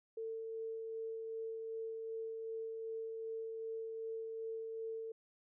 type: tone with tremolo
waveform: sine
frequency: 448.5 Hz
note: A4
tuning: 33 cents sharp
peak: -39 dBFS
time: 0.17-5.12 s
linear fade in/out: 5 ms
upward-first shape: sine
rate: 2.6 Hz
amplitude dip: 25%
effects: none